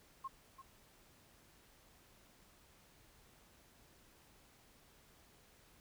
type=tone with echo; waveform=sine; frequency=1070 Hz; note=C6; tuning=38 cents sharp; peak=-40 dBFS; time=0.24-0.28 s; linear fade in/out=10 ms; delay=340 ms; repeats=1; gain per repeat=-11 dB; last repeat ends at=0.62 s; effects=pink hiss -66 dBFS RMS until 5.8 s